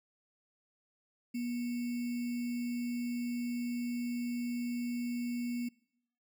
sine tone with sample-and-hold, 241 Hz, B3, 42 cents flat, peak -33 dBFS, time 1.34-5.69 s, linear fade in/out 10 ms, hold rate 2450 Hz, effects noise-tail reverb RT60 0.8 s tail -25 dB re dry

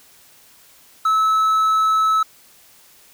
triangle tone, 1300 Hz, E6, 24 cents flat, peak -12 dBFS, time 1.05-2.23 s, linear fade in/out 5 ms, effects white hiss -50 dBFS RMS until 3.13 s

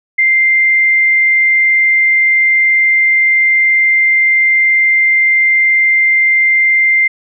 sine tone, 2093 Hz, C7, in tune, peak -7 dBFS, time 0.18-7.08 s, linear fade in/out 10 ms, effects none

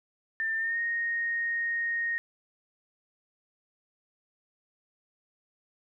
sine tone with pitch glide, 1791 to 1860.6 Hz, A6 to A#6, +30 to -4 cents, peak -27 dBFS, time 0.4-2.18 s, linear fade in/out 0 ms, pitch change +66 cents, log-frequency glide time 0.57-0.79 s, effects none

